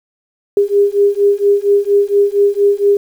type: beating tone pair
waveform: sine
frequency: 402.3 / 406.6 Hz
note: G4 / G#4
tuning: +45 / -37 cents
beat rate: 4.3 Hz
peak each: -12 dBFS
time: 0.57-2.97 s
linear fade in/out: 2 ms
effects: 7-bit